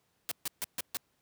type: noise bursts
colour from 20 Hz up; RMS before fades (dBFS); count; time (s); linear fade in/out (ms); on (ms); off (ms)
white; -34; 5; 0.29-0.97; 0; 24; 140
effects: pink hiss -74 dBFS RMS until 1.21 s + high-pass 80 Hz 12 dB/octave